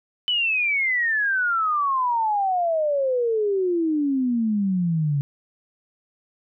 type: exponential sweep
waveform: sine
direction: down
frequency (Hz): 3013 to 138.59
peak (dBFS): -19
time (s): 0.28-5.21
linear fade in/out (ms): 0
effects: none